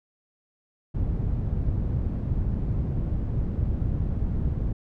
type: low-pass noise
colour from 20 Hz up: white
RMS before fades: -26 dBFS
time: 0.94-4.73 s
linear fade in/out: 10 ms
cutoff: 110 Hz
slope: 12 dB/octave
effects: none